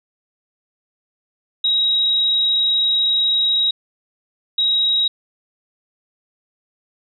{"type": "tone pair in turn", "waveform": "sine", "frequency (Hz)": [3818, 3818], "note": ["A#7", "A#7"], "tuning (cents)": [41, 41], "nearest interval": "unison", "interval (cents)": 0, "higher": "neither", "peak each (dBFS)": -14, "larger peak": "neither", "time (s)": [[1.64, 3.71], [4.58, 5.08]], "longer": "first", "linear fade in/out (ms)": 5, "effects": []}